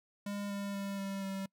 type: tone with pitch steps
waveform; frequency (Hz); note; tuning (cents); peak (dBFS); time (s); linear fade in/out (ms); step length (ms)
square; 202.6 / 200.4 / 198.2 / 196.04 / 193.9; G#3 / G3 / G3 / G3 / G3; -43 / +38 / +19 / 0 / -19; -37; 0.26-1.46; 5; 240
effects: noise-tail reverb RT60 0.1 s tail -25 dB re dry